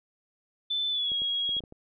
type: tone with pitch glide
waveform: sine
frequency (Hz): 3520 to 3303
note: A7 to G#7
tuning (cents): 0 to -10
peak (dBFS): -26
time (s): 0.7-1.6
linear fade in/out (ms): 10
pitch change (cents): -110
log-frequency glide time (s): 0.9-1.13
type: clicks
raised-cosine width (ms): 2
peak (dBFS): -32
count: 7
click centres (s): 1.118 / 1.219 / 1.492 / 1.567 / 1.605 / 1.638 / 1.724
effects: none